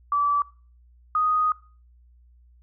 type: tone pair in turn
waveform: sine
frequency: 1156 / 1244.6 Hz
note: D6 / D#6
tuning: -28 / 0 cents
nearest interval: minor second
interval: 128 cents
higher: second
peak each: -19 dBFS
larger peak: neither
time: 0.12-0.42 / 1.15-1.52 s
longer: second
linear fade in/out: 2 ms
effects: noise-tail reverb RT60 0.4 s tail -22 dB re dry + added 60 Hz sine -52 dBFS peak until 2.62 s